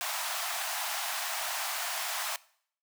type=high-pass noise; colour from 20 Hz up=pink; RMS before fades=-34 dBFS; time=0.01-2.36 s; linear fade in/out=0 ms; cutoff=640 Hz; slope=96 dB/octave; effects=noise-tail reverb RT60 0.6 s tail -21 dB re dry